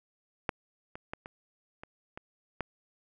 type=clicks; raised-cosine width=0.5 ms; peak=-13 / -26 / -21 / -27 / -28 / -26 / -17 dBFS; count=7; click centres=0.492 / 0.955 / 1.135 / 1.259 / 1.835 / 2.175 / 2.607 s; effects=none